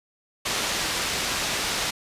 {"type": "low-pass noise", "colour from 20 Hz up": "white", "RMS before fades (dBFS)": -27, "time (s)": [0.45, 1.91], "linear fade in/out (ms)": 10, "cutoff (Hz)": 5500, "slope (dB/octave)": 12, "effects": ["resampled to 32000 Hz"]}